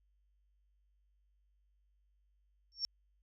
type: tone with exponential growth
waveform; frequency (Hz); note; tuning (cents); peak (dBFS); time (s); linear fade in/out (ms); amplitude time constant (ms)
sine; 5470; F8; -37; -29; 2.72-2.85; 0; 27
effects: added 50 Hz sine -70 dBFS peak until 3.22 s